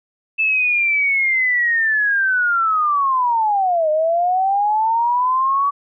sine linear two-way sweep, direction down then up, 2637 to 607 to 1141 Hz, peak -14 dBFS, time 0.38-5.71 s, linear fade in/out 20 ms, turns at 3.9 s, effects none

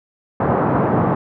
pink band-pass noise, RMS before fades -17 dBFS, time 0.4-1.15 s, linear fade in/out 5 ms, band 110 to 1200 Hz, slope 24 dB/octave, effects none

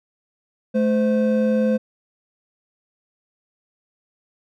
triangle tone pair together, 216.5 / 515 Hz, A3 / C5, -28 / -28 cents, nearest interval octave + minor third, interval 1500 cents, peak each -16 / -18 dBFS, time 0.74-1.78 s, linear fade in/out 20 ms, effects none

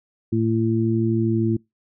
harmonic tone, 112.6 Hz, A2, 40 cents sharp, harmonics 1 / 2 / 3, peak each -22 / -22 / -22 dBFS, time 0.32-1.57 s, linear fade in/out 10 ms, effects noise-tail reverb RT60 0.2 s tail -25 dB re dry

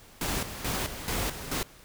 pink noise with tremolo, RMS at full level -30 dBFS, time 0.21-1.63 s, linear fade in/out 2 ms, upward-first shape square, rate 2.3 Hz, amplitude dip 65%, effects pink hiss -53 dBFS RMS until 1.84 s

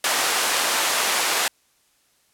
pink high-pass noise, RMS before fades -21 dBFS, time 0.04-1.48 s, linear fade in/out 2 ms, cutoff 720 Hz, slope 12 dB/octave, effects white hiss -63 dBFS RMS until 2.33 s + low-pass 12000 Hz 12 dB/octave

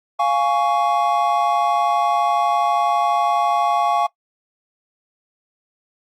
triangle chord, Db major, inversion first, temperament equal with one note detuned, 698.5 / 830.6 / 1116.4 Hz, F5 / Ab5 / Db6, 0 / 0 / +12 cents, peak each -18 dBFS, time 0.19-4.07 s, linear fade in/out 10 ms, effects noise-tail reverb RT60 0.1 s tail -20 dB re dry + Opus 48 kbps

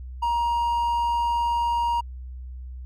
triangle tone, 944 Hz, A#5, 22 cents sharp, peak -19 dBFS, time 0.22-2.01 s, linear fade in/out 10 ms, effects added 63 Hz sine -34 dBFS peak until 2.85 s

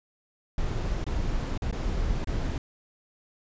brown noise with dropouts, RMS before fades -28 dBFS, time 0.58-2.58 s, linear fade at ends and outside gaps 2 ms, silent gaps 1.042-1.065 / 1.577-1.62 / 1.713-1.726 / 2.245-2.272 s, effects resampled to 16000 Hz

